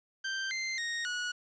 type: tone with pitch steps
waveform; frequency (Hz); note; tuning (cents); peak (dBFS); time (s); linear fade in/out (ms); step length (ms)
sawtooth; 1567 / 2083 / 1864 / 1461; G6 / C7 / A#6 / F#6; -1 / -8 / -1 / -22; -29; 0.24-1.32; 10; 270
effects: resampled to 16000 Hz + 10-bit